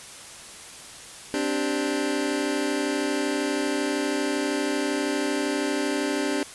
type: chord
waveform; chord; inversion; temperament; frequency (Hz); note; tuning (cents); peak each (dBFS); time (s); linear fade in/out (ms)
sawtooth; C suspended second; none; just; 261.6 / 294.3 / 392.4; C4 / D4 / G4; 0 / +4 / +2; -26 / -22 / -25; 1.34-6.43; 0
effects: white hiss -42 dBFS RMS until 6.54 s + resampled to 24000 Hz